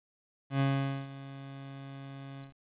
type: tone with ADSR envelope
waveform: 30% pulse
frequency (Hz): 137.1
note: C#3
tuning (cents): -19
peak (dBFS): -22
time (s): 0.5-2.54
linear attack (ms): 100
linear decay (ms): 470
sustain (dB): -18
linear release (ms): 130
effects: resampled to 8000 Hz + 10-bit